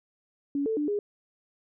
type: tone with pitch steps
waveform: sine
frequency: 282.7 / 442.8 / 296.1 / 411.3 Hz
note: C#4 / A4 / D4 / G#4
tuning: +34 / +11 / +14 / -17 cents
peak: -25 dBFS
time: 0.55-0.99 s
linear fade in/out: 2 ms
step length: 110 ms
effects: none